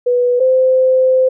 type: tone pair in turn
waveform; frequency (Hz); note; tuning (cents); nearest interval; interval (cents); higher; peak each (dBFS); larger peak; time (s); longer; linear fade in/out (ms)
sine; 491.1 / 517.3; B4 / C5; -10 / -20; minor second; 90; second; -10 / -8; second; 0.06-0.4 / 0.4-1.29; second; 10
effects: none